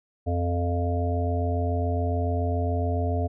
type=harmonic tone; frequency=87.1 Hz; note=F2; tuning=4 cents flat; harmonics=1 / 3 / 5 / 7 / 8; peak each=-24 / -32 / -33 / -34 / -32 dBFS; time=0.26-3.28 s; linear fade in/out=20 ms; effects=none